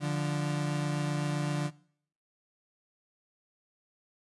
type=tone pair together; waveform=35% pulse; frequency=146.83 / 174.61 Hz; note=D3 / F3; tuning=0 / 0 cents; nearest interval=minor third; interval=300 cents; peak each=-28 / -34 dBFS; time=0-1.71 s; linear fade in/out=50 ms; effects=noise-tail reverb RT60 0.6 s tail -22 dB re dry + resampled to 24000 Hz